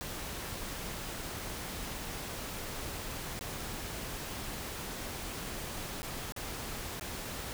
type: noise with dropouts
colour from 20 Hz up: pink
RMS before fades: -40 dBFS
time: 0.01-7.53 s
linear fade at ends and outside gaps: 0 ms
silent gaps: 3.392-3.41 / 6.02-6.03 / 6.322-6.363 / 6.997-7.01 s
effects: none